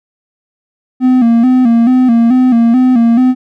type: tone with vibrato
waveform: triangle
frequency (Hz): 243.1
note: B3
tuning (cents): -27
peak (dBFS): -3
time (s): 1-3.35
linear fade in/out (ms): 50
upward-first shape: square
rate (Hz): 2.3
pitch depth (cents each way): 82
effects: none